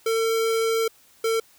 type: tone pair in turn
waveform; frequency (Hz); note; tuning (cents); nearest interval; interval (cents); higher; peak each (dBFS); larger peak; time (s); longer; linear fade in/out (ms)
square; 451.1 / 451.1; A4 / A4; +43 / +43; unison; 0; neither; -21; neither; 0.06-0.88 / 1.24-1.4; first; 5
effects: white hiss -56 dBFS RMS until 1.58 s